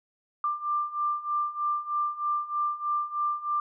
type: beating tone pair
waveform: sine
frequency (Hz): 1185 / 1188.2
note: D6 / D6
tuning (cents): +15 / +20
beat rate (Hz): 3.2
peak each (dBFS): -31 / -28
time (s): 0.44-3.6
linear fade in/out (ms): 2
effects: none